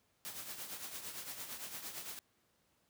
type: noise with tremolo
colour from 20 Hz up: white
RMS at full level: -43 dBFS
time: 0.25-2.19 s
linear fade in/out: 0 ms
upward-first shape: triangle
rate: 8.8 Hz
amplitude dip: 65%
effects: pink hiss -75 dBFS RMS until 2.89 s + high-pass 80 Hz 12 dB/octave